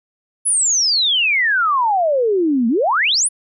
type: exponential two-way sweep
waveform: sine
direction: down then up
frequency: 10548 to 220 to 10548 Hz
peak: -13 dBFS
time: 0.45-3.29 s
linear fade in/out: 20 ms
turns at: 2.68 s
effects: none